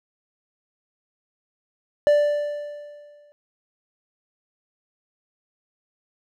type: tone with exponential decay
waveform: triangle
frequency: 587.3 Hz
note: D5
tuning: in tune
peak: -10 dBFS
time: 2.07-3.32 s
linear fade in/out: 0 ms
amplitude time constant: 270 ms
effects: none